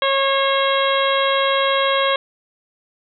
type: harmonic tone with a mistuned harmonic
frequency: 546 Hz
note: C#5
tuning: 26 cents flat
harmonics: 1 / 2 / 3 / 4 / 5 / 6 / 7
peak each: -19 / -20 / -25 / -26 / -29 / -24 / -27 dBFS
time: 0.02-2.16 s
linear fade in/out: 2 ms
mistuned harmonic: 4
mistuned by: -25 cents
effects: none